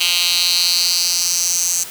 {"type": "tone with high-pass filter sweep", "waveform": "10% pulse", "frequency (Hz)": 175.1, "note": "F3", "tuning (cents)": 5, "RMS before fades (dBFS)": -17, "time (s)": [0, 1.84], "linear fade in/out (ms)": 10, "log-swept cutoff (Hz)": [3300, 6700], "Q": 3.9, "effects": ["white hiss -33 dBFS RMS until 1.9 s"]}